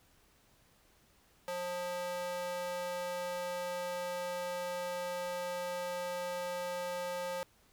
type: tone with high-pass filter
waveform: square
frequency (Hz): 178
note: F3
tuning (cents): +33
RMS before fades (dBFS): -38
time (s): 1.48-7.43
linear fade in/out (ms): 0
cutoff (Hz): 590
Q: 2.1
effects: pink hiss -67 dBFS RMS until 7.72 s